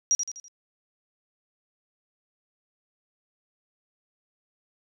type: tone with echo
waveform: sine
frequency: 5730 Hz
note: F8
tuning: 44 cents sharp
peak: -18 dBFS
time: 0.11-0.15 s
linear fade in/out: 0 ms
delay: 83 ms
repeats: 4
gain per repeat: -7 dB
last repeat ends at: 0.482 s
effects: none